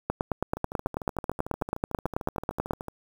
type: two click trains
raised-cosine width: 1 ms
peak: -21 / -11 dBFS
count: 32 / 25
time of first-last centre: 0.57-2.883 / 0.1-2.709 s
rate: 13.4 / 9.2 Hz
effects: 7-bit